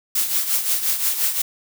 blue noise with tremolo, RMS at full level -18 dBFS, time 0.15-1.42 s, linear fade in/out 5 ms, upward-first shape triangle, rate 5.7 Hz, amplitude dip 70%, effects none

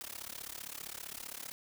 white noise with amplitude modulation, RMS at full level -41 dBFS, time 0.01-1.52 s, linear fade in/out 0 ms, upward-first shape sine, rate 35.3 Hz, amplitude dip 95%, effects none

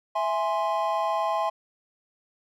triangle chord, E augmented, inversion none, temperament equal, 659.3 / 830.6 / 1046.5 Hz, E5 / G#5 / B#5, 0 / 0 / 0 cents, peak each -26 dBFS, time 0.15-1.5 s, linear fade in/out 10 ms, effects none

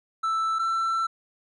triangle tone pair in turn, 1322 / 1338.9 Hz, E6 / E6, +5 / +27 cents, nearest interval unison, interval 22 cents, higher second, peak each -21 dBFS, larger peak neither, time 0.23-0.59 / 0.59-1.07 s, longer second, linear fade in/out 10 ms, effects resampled to 24000 Hz

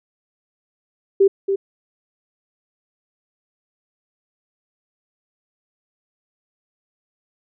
sine tone with echo, 392 Hz, G4, in tune, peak -9 dBFS, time 1.2-1.28 s, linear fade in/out 10 ms, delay 280 ms, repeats 1, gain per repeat -7 dB, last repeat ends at 1.56 s, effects none

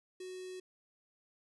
square tone with notch filter, 370 Hz, F#4, in tune, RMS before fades -45 dBFS, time 0.2-0.6 s, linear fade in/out 5 ms, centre 1200 Hz, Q 0.76, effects resampled to 24000 Hz + 13-bit

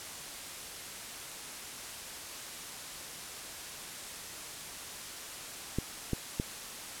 clicks, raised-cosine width 3 ms, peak -17 dBFS, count 3, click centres 5.786 / 6.133 / 6.399 s, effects white hiss -43 dBFS RMS until 7 s + low-pass 11000 Hz 12 dB/octave

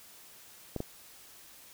clicks, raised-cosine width 2 ms, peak -20 / -20 dBFS, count 2, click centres 0.763 / 0.804 s, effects white hiss -54 dBFS RMS until 1.73 s

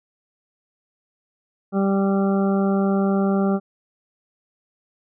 harmonic tone, 196 Hz, G3, in tune, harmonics 1 / 2 / 3 / 4 / 6 / 7, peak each -18 / -24 / -28 / -30 / -34 / -35 dBFS, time 1.72-3.6 s, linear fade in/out 50 ms, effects none

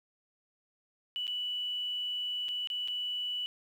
sine tone with dropouts, 2960 Hz, F#7, in tune, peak -32 dBFS, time 1.16-3.46 s, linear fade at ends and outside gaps 0 ms, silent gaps 1.269-1.278 / 2.484-2.489 / 2.673-2.701 / 2.876-2.883 s, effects 10-bit

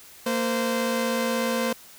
sawtooth tone pair together, 230.3 / 517 Hz, A#3 / C5, -21 / -21 cents, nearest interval octave + major second, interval 1400 cents, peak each -22 dBFS, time 0.26-1.73 s, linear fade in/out 5 ms, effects white hiss -48 dBFS RMS until 1.98 s

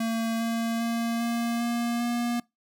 square tone with pitch steps, 227 / 229.2 / 231.5 / 233.8 / 236.1 / 238.4 Hz, A#3 / A#3 / A#3 / A#3 / A#3 / A#3, -46 / -29 / -12 / +5 / +22 / +39 cents, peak -26 dBFS, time 0-2.4 s, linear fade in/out 5 ms, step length 400 ms, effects noise-tail reverb RT60 0.2 s tail -24 dB re dry

